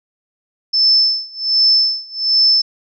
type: tone with tremolo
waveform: sine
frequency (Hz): 5274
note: E8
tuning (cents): 0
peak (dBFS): -8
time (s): 0.73-2.62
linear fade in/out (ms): 10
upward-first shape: sine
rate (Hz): 1.3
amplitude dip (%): 95
effects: none